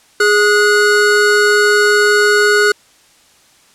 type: tone pair together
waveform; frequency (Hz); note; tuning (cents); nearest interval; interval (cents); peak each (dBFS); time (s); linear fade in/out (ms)
square; 415.3 / 1459.6; G#4 / F#6; 0 / -24; octave + minor seventh; 2176; -12; 0.2-2.72; 5
effects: white hiss -49 dBFS RMS until 3.74 s + low-pass 9000 Hz 12 dB/octave